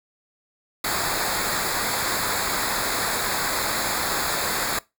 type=noise with comb filter; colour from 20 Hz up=pink; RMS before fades=-25 dBFS; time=0.84-4.79 s; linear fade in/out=5 ms; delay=0.34 ms; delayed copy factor=-0.8; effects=noise-tail reverb RT60 0.2 s tail -20 dB re dry